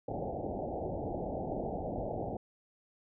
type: low-pass noise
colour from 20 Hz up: white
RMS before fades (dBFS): -37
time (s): 0.08-2.37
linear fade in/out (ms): 5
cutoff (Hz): 810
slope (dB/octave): 96
effects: none